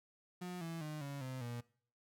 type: tone with pitch steps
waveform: 35% pulse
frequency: 179.4 / 165.46 / 152.61 / 140.75 / 129.82 / 119.74 Hz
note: F3 / E3 / D#3 / C#3 / C3 / A#2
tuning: +47 / +7 / -33 / +27 / -13 / +47 cents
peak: -40 dBFS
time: 0.41-1.61 s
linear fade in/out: 10 ms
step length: 200 ms
effects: noise-tail reverb RT60 0.5 s tail -21 dB re dry

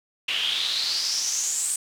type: noise with band-pass filter sweep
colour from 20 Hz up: pink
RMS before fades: -26 dBFS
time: 0.28-1.76 s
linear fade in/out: 5 ms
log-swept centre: 2800 to 8500 Hz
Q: 6.7
effects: none

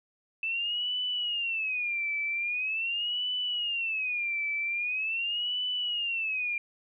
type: tone with vibrato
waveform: sine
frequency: 2631 Hz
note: E7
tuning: 4 cents flat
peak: -28 dBFS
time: 0.43-6.58 s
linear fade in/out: 2 ms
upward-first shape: sine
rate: 0.43 Hz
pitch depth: 220 cents each way
effects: none

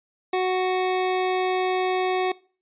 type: tone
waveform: 25% pulse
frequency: 370 Hz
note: F#4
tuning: in tune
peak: -17 dBFS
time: 0.33-2.32 s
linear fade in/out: 5 ms
effects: noise-tail reverb RT60 0.4 s tail -22 dB re dry + resampled to 8000 Hz

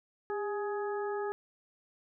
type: harmonic tone with a mistuned harmonic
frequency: 418.7 Hz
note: G#4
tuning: 14 cents sharp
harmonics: 1 / 2 / 3 / 4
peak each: -33 / -39 / -43 / -45 dBFS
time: 0.3-1.32 s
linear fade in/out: 0 ms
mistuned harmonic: 1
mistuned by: -52 cents
effects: none

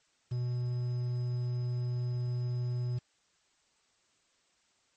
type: tone with quantisation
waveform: triangle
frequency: 122.9 Hz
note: B2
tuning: 8 cents flat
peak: -28 dBFS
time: 0.31-2.99 s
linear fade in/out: 10 ms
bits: 9
effects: white hiss -71 dBFS RMS until 4.96 s + MP3 32 kbps

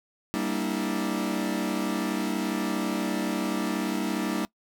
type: chord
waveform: 40% pulse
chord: E half-diminished seventh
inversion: first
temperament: equal with one note detuned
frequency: 196 / 233.1 / 293.7 / 325.8 Hz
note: G3 / Bb3 / D4 / E4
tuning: 0 / 0 / 0 / -20 cents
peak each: -31 dBFS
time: 0.34-4.45 s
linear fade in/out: 0 ms
effects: noise-tail reverb RT60 0.1 s tail -22 dB re dry

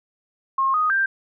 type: tone with pitch steps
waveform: sine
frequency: 1074 / 1245 / 1579 Hz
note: C6 / D#6 / G6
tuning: +45 / +1 / +12 cents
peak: -17 dBFS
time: 0.58-1.06 s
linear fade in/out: 5 ms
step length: 160 ms
effects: none

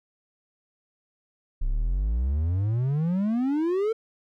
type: exponential sweep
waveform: triangle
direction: up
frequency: 30.87 to 457.9 Hz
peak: -20 dBFS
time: 1.61-3.93 s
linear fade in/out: 10 ms
effects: none

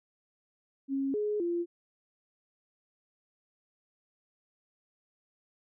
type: tone with pitch steps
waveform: sine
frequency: 272.5 / 419.5 / 344.6 Hz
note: C#4 / G#4 / F4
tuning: -29 / +17 / -23 cents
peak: -28 dBFS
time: 0.88-1.66 s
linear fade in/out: 50 ms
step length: 260 ms
effects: none

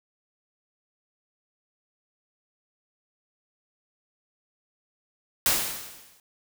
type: noise with exponential decay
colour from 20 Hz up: white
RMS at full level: -20 dBFS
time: 5.46-6.2 s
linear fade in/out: 1 ms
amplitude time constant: 160 ms
effects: none

